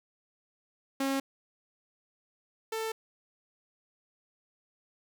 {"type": "tone pair in turn", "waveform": "sawtooth", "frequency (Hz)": [271.6, 444.4], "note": ["C#4", "A4"], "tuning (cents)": [-35, 17], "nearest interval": "major sixth", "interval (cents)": 852, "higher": "second", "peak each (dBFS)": [-24, -28], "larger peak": "first", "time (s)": [[1, 1.2], [2.72, 2.92]], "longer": "neither", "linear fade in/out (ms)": 5, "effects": []}